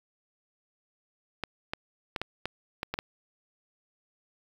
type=clicks; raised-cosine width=0.3 ms; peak=-15 dBFS; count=8; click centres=1.437 / 1.735 / 2.162 / 2.216 / 2.456 / 2.831 / 2.94 / 2.989 s; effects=7-bit